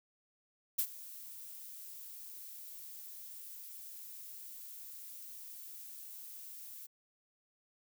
violet noise with ADSR envelope, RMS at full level -30 dBFS, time 0.78-6.87 s, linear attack 13 ms, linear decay 68 ms, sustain -19 dB, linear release 14 ms, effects none

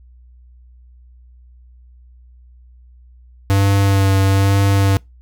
square tone with vibrato, 98 Hz, G2, in tune, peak -12 dBFS, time 3.5-4.97 s, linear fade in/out 0 ms, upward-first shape sine, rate 1.1 Hz, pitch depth 19 cents each way, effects noise-tail reverb RT60 0.2 s tail -25 dB re dry + added 61 Hz sine -42 dBFS peak until 5.21 s

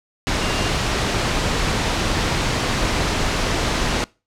sine tone in noise, 2794 Hz, F7, in tune, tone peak -30 dBFS, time 0.42-0.69 s, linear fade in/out 0 ms, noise pink, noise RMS -20 dBFS, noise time 0.27-4.04 s, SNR -13 dB, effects noise-tail reverb RT60 0.3 s tail -24 dB re dry + low-pass 6000 Hz 12 dB/octave

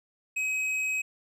triangle tone with hard clipping, 2539 Hz, D#7, 34 cents sharp, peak -28 dBFS, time 0.36-1.02 s, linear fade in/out 10 ms, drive 10 dB, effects none

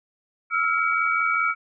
sine tone cluster, 1311 / 1396 / 2275 Hz, E6 / F6 / C#7, -10 / -1 / +44 cents, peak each -24 dBFS, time 0.5-1.55 s, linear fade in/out 50 ms, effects none

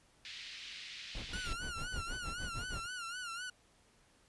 white band-pass noise, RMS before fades -48 dBFS, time 0.25-1.53 s, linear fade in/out 0 ms, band 2000 to 4300 Hz, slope 24 dB/octave
brown noise with tremolo, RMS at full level -40 dBFS, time 1.15-2.86 s, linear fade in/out 0 ms, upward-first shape sine, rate 6.4 Hz, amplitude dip 90%
sawtooth tone with vibrato, 1421 Hz, F6, 30 cents sharp, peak -37 dBFS, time 1.33-3.5 s, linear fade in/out 5 ms, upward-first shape sine, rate 3.9 Hz, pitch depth 100 cents each way
effects pink hiss -68 dBFS RMS until 4.28 s + resampled to 24000 Hz

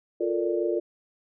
sine chord, Bb major seventh, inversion second, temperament equal, 349.2 / 440 / 466.2 / 587.3 Hz, F4 / A4 / Bb4 / D5, 0 / 0 / 0 / 0 cents, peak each -26 / -30 / -31 / -31 dBFS, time 0.2-0.8 s, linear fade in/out 10 ms, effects none

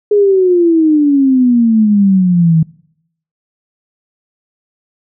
sine exponential sweep, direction down, 420 to 157.6 Hz, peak -6 dBFS, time 0.11-2.63 s, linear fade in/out 5 ms, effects noise-tail reverb RT60 0.7 s tail -22 dB re dry

